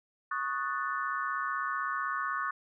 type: chord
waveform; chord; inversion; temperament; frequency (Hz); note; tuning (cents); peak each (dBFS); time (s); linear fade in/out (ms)
sine; D# half-diminished seventh; third; equal; 1108.7 / 1244.5 / 1480 / 1760; C#6 / D#6 / F#6 / A6; 0 / 0 / 0 / 0; -34 / -36 / -36 / -39; 0.31-2.51; 5
effects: none